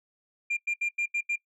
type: tone bursts at uneven times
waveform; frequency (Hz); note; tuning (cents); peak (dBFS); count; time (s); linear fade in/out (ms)
sine; 2394; D7; +33; -23; 6; 0.5-0.57 / 0.67-0.74 / 0.81-0.89 / 0.98-1.06 / 1.14-1.21 / 1.29-1.36; 10
effects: noise-tail reverb RT60 0.1 s tail -20 dB re dry + tanh soft clip ceiling -24 dBFS